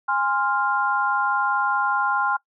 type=chord; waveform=sine; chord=F minor; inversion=first; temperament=equal with one note detuned; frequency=821.5 / 1046.5 / 1396.9 Hz; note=Ab5 / C6 / F6; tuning=-19 / 0 / 0 cents; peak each=-24 / -24 / -23 dBFS; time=0.08-2.37 s; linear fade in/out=10 ms; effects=noise-tail reverb RT60 0.1 s tail -22 dB re dry